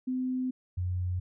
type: tone pair in turn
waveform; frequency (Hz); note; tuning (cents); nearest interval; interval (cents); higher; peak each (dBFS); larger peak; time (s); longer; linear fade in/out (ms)
sine; 255.7 / 90.4; C4 / F#2; -40 / -40; octave + tritone; 1800; first; -28; neither; 0.07-0.51 / 0.77-1.2; first; 10
effects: none